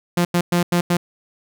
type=tone bursts at uneven times; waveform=sawtooth; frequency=174.61 Hz; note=F3; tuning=in tune; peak=-11 dBFS; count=5; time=0.17-0.25 / 0.34-0.41 / 0.52-0.63 / 0.72-0.81 / 0.9-0.97 s; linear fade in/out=5 ms; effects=none